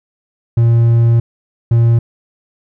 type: tone bursts at uneven times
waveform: triangle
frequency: 116.54 Hz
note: A#2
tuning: in tune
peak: -5 dBFS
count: 2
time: 0.57-1.2 / 1.71-1.99 s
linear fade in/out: 5 ms
effects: none